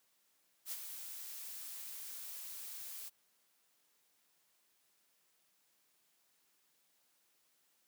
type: noise with ADSR envelope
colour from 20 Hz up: blue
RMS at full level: -40 dBFS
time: 0.65-3.1 s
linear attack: 70 ms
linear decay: 38 ms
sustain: -7 dB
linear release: 25 ms
effects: white hiss -75 dBFS RMS until 7.87 s + high-pass 150 Hz 12 dB/octave